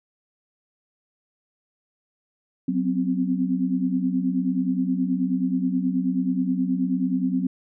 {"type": "tone cluster", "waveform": "sine", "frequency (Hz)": [185.4, 254.4, 263.8], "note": ["F#3", "C4", "C4"], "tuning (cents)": [4, -48, 14], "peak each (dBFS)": -25, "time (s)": [2.68, 7.47], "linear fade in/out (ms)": 5, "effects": []}